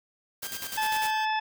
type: tone with pitch glide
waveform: 15% pulse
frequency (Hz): 1590 to 1571.7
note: G6 to G6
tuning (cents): +24 to +4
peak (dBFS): -34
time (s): 0.42-1.26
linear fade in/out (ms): 20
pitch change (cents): -20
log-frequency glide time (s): 0.67-0.75
type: noise with tremolo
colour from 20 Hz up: white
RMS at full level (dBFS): -35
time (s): 0.42-1.11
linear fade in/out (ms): 10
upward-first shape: square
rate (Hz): 10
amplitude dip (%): 65
type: harmonic tone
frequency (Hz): 868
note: A5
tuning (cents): -24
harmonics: 1 / 2 / 3 / 4 / 6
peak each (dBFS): -26 / -32 / -36 / -38 / -42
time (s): 0.77-1.4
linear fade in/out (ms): 10
effects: none